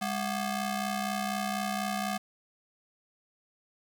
sawtooth ring-modulated tone, 471.9 Hz, A#4, 21 cents sharp, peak -23 dBFS, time 0.01-2.18 s, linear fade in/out 10 ms, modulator 268 Hz, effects none

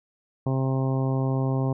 harmonic tone, 132.7 Hz, C3, 25 cents sharp, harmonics 1 / 2 / 3 / 4 / 5 / 6 / 7 / 8, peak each -23 / -29 / -33 / -35 / -37 / -39 / -40 / -41 dBFS, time 0.46-1.73 s, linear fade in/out 5 ms, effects none

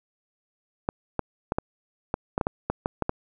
clicks, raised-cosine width 1 ms, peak -10 dBFS, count 12, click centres 0.889 / 1.193 / 1.521 / 1.585 / 2.141 / 2.379 / 2.412 / 2.469 / 2.7 / 2.859 / 3.023 / 3.094 s, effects none

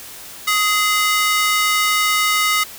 sawtooth ring-modulated tone, 1661.2 Hz, G#6, in tune, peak -8 dBFS, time 0.47-2.64 s, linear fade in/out 10 ms, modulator 405 Hz, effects white hiss -36 dBFS RMS until 2.78 s

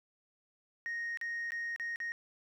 sine tone with dropouts, 1864.7 Hz, A#6, in tune, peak -33 dBFS, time 0.86-2.12 s, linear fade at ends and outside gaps 0 ms, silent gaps 1.173-1.213 / 1.506-1.52 / 1.761-1.798 / 1.959-2.002 s, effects tanh soft clip ceiling -33 dBFS + 12-bit

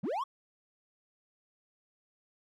triangle linear sweep, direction up, 138.59 to 1160 Hz, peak -29 dBFS, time 0.03-0.24 s, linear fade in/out 10 ms, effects none

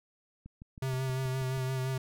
click train, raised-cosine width 5 ms, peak -34 dBFS, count 8, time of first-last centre 0.46-1.575 s, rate 6.28 Hz
square tone with vibrato, 130.81 Hz, C3, in tune, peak -31 dBFS, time 0.82-1.98 s, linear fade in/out 5 ms, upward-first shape sine, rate 5.8 Hz, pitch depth 26 cents each way
effects none

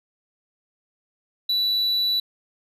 triangle tone, 3951 Hz, B7, in tune, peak -18 dBFS, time 1.49-2.2 s, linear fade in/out 5 ms, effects resampled to 32000 Hz

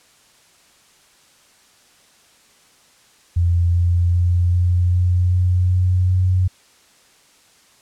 sine tone with pitch steps, 86.3 / 87.1 / 87.91 / 88.73 / 89.55 / 90.38 / 91.22 / 92.07 Hz, F2 / F2 / F2 / F2 / F2 / F#2 / F#2 / F#2, -20 / -4 / +12 / +28 / +44 / -40 / -24 / -8 cents, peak -13 dBFS, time 3.36-6.48 s, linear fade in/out 10 ms, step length 390 ms, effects white hiss -53 dBFS RMS until 7.81 s + low-pass 9000 Hz 12 dB/octave

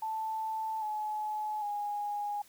sine tone with pitch steps, 880 / 852 / 824.9 Hz, A5 / G#5 / G#5, 0 / +44 / -12 cents, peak -32 dBFS, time 0.02-2.42 s, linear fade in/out 5 ms, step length 800 ms, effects white hiss -60 dBFS RMS until 2.48 s

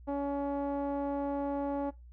sawtooth tone with low-pass filter, 282 Hz, C#4, 30 cents sharp, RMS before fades -33 dBFS, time 0.07-1.91 s, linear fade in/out 20 ms, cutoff 760 Hz, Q 2, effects noise-tail reverb RT60 0.2 s tail -18 dB re dry + added 60 Hz sine -49 dBFS peak until 2.12 s

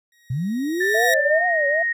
sawtooth tone with exponential growth, 1888 Hz, A#6, 22 cents sharp, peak -15 dBFS, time 0.12-1.14 s, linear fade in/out 2 ms, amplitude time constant 220 ms
sine linear sweep, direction up, 115 to 659.3 Hz, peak -21 dBFS, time 0.3-1.41 s, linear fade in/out 5 ms
sine tone with pitch glide, 1774 to 1866.5 Hz, A6 to A#6, +14 to +2 cents, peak -19 dBFS, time 0.8-1.93 s, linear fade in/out 10 ms, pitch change +88 cents, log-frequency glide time 1.2-1.49 s
sine tone with vibrato, 637 Hz, D#5, 41 cents sharp, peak -20 dBFS, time 0.94-1.83 s, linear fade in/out 10 ms, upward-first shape triangle, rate 2.4 Hz, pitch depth 240 cents each way
effects none

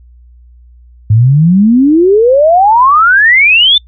sine exponential sweep, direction up, 103.3 to 3600 Hz, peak -3 dBFS, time 1.1-3.78 s, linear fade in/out 5 ms, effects noise-tail reverb RT60 0.1 s tail -25 dB re dry + added 60 Hz sine -36 dBFS peak until 3.87 s

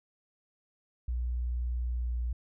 sine tone with pitch glide, 60.6 to 59.94 Hz, B1 to A#1, -32 to +49 cents, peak -29 dBFS, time 1.08-2.33 s, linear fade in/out 5 ms, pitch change -19 cents, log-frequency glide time 1.88-2.16 s, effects none

